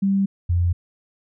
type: tone pair in turn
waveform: sine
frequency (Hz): 196 / 87.31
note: G3 / F2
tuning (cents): 0 / 0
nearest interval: octave + major second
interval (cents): 1400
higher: first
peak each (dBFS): -16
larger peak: neither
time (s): 0.02-0.26 / 0.49-0.73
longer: neither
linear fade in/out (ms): 10
effects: none